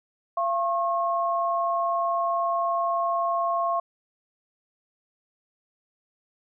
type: tone pair together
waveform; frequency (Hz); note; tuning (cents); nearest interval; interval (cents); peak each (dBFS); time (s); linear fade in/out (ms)
sine; 684 / 1084.4; F5 / C#6; -36 / -38; minor sixth; 798; -25; 0.37-3.8; 5
effects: none